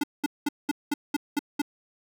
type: tone bursts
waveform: square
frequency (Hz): 291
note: D4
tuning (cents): -16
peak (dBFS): -23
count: 8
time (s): 0.01-1.618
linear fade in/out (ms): 5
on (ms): 26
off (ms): 200
effects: none